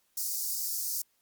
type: high-pass noise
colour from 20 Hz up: white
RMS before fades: -33 dBFS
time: 0.17-1.02 s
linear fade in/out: 5 ms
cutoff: 4800 Hz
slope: 48 dB/octave
effects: white hiss -72 dBFS RMS until 1.21 s + Opus 48 kbps